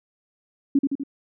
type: tone with echo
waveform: sine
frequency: 277.2 Hz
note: C#4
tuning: in tune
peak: -14 dBFS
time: 0.75-0.79 s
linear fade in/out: 5 ms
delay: 82 ms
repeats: 3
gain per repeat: -4 dB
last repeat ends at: 1.036 s
effects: none